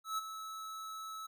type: tone with ADSR envelope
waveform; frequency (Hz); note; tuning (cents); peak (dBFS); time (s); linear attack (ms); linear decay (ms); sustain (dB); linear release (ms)
square; 1302; E6; -22; -33; 0.04-1.27; 140; 20; -10; 13
effects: none